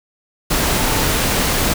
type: tone in noise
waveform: sine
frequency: 880 Hz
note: A5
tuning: in tune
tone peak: -27 dBFS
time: 0.74-1.03 s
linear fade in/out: 10 ms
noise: pink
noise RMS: -17 dBFS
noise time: 0.5-1.74 s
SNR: -13 dB
effects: none